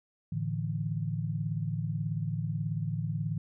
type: chord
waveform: sine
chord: A suspended fourth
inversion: none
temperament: just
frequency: 110 / 146.67 / 165 Hz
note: A2 / D3 / E3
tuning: 0 / -2 / +2 cents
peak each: -34 dBFS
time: 0.32-3.38 s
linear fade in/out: 5 ms
effects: none